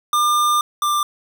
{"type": "tone pair in turn", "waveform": "square", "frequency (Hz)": [1200, 1186.9], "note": ["D6", "D6"], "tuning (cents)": [37, 18], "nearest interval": "unison", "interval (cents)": 19, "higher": "first", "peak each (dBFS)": [-15, -17], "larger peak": "first", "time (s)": [[0.13, 0.61], [0.82, 1.03]], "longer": "first", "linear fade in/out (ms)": 2, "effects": ["8-bit"]}